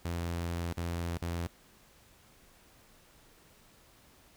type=tone with dropouts; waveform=sawtooth; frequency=85.4 Hz; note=F2; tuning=38 cents flat; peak=-29 dBFS; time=0.05-1.47 s; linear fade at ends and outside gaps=0 ms; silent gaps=0.725-0.773 / 1.172-1.221 s; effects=pink hiss -61 dBFS RMS until 4.36 s